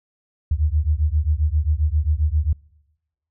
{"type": "beating tone pair", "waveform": "sine", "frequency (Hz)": [72.9, 80.4], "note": ["D2", "E2"], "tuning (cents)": [-12, -43], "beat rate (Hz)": 7.5, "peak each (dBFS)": [-19, -20], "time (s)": [0.51, 2.53], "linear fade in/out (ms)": 5, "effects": ["noise-tail reverb RT60 1.0 s tail -26 dB re dry"]}